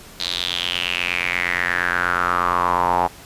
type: tone with band-pass filter sweep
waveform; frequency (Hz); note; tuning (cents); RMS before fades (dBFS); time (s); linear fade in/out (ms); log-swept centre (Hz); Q
square; 44.22; F1; +22; -21; 0.19-3.08; 20; 4100 to 840; 5.5
effects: pink hiss -42 dBFS RMS until 3.25 s + resampled to 32000 Hz